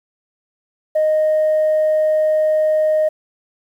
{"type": "tone", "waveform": "sine", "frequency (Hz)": 620, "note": "D#5", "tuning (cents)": -6, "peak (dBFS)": -11, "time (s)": [0.95, 3.09], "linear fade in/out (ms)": 10, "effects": ["tanh soft clip ceiling -10 dBFS", "8-bit"]}